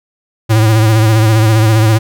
square tone with vibrato, 110 Hz, A2, in tune, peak -7 dBFS, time 0.49-1.99 s, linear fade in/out 20 ms, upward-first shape sine, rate 15 Hz, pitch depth 49 cents each way, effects none

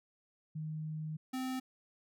sine / square tone pair in turn, 155.56 / 258.7 Hz, D#3 / C4, 0 / -19 cents, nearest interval major sixth, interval 881 cents, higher second, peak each -37 / -36 dBFS, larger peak second, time 0.55-1.17 / 1.33-1.6 s, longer first, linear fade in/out 10 ms, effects none

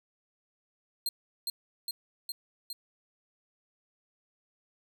sawtooth tone with echo, 4200 Hz, C8, 6 cents sharp, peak -26 dBFS, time 1.06-1.09 s, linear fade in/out 2 ms, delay 410 ms, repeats 4, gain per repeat -2 dB, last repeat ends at 2.73 s, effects none

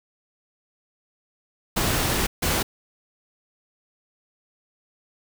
pink noise bursts at uneven times, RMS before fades -23 dBFS, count 2, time 1.76-2.27 / 2.42-2.63 s, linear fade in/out 10 ms, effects none

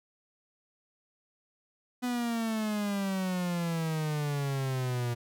45% pulse exponential sweep, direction down, 249.7 to 118.6 Hz, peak -29 dBFS, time 2.02-5.15 s, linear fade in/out 20 ms, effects none

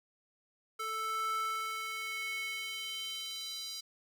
square tone with high-pass filter sweep, 440.3 Hz, A4, 1 cent sharp, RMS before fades -38 dBFS, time 0.79-3.81 s, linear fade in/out 10 ms, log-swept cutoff 990 to 4500 Hz, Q 3.7, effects none

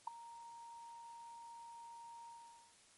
sine tone with ADSR envelope, 932.3 Hz, A#5, in tune, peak -33 dBFS, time 0.07-2.76 s, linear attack 6 ms, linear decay 6 ms, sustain -18 dB, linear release 500 ms, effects white hiss -66 dBFS RMS until 2.97 s + MP3 48 kbps

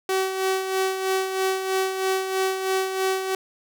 sawtooth tone with tremolo, 380.2 Hz, F#4, 47 cents sharp, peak -16 dBFS, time 0.09-3.35 s, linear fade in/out 2 ms, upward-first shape sine, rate 3.1 Hz, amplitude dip 55%, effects none

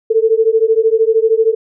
sine beating tone pair, 440 / 453 Hz, A4 / A#4, 0 / -50 cents, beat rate 13 Hz, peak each -12 dBFS, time 0.1-1.55 s, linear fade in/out 10 ms, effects none

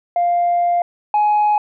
sine tone pair in turn, 698.5 / 839.1 Hz, F5 / G#5, 0 / +18 cents, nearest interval minor third, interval 318 cents, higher second, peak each -12 / -10 dBFS, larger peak second, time 0.16-0.82 / 1.14-1.58 s, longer first, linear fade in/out 2 ms, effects tanh soft clip ceiling -10 dBFS

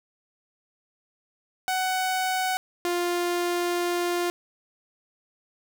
sawtooth tone pair in turn, 747 / 350.3 Hz, F#5 / F4, +16 / +5 cents, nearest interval octave + minor second, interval 1311 cents, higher first, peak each -20 dBFS, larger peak neither, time 1.68-2.57 / 2.85-4.3 s, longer second, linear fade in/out 0 ms, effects none

